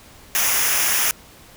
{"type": "noise with comb filter", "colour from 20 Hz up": "white", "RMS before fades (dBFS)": -19, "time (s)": [0.35, 1.11], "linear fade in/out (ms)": 0, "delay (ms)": 0.24, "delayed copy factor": -0.65, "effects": ["pink hiss -46 dBFS RMS until 1.56 s"]}